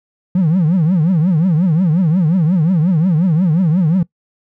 triangle tone with vibrato, 170.3 Hz, F3, 43 cents flat, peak -7 dBFS, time 0.35-4.03 s, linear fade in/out 5 ms, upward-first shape triangle, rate 5.6 Hz, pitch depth 260 cents each way, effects noise-tail reverb RT60 0.1 s tail -23 dB re dry + tanh soft clip ceiling -5 dBFS

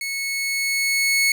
sawtooth tone with level ramp, 2200 Hz, C#7, 14 cents flat, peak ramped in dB -22 to -12 dBFS, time 0.01-1.32 s, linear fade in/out 2 ms, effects none

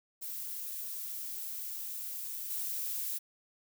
violet noise with level steps, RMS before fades -40 / -36 dBFS, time 0.21-3.19 s, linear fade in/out 20 ms, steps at 2.5 s, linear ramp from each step 5 ms, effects none

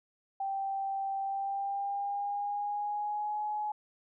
sine tone with pitch glide, 782 to 843 Hz, G5 to G#5, -4 to +26 cents, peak -31 dBFS, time 0.4-3.72 s, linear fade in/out 5 ms, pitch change +130 cents, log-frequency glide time 1.21-3.41 s, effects none

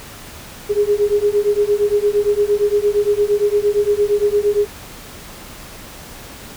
sine beating tone pair, 408.2 / 416.9 Hz, G#4 / G#4, -30 / +7 cents, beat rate 8.7 Hz, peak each -16 dBFS, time 0.69-4.67 s, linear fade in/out 20 ms, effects pink hiss -36 dBFS RMS until 6.56 s

